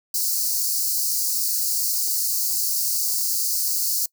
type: high-pass noise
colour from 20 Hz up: white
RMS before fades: -23 dBFS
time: 0.14-4.06 s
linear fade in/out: 5 ms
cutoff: 4300 Hz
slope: 96 dB/octave
effects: noise-tail reverb RT60 0.1 s tail -24 dB re dry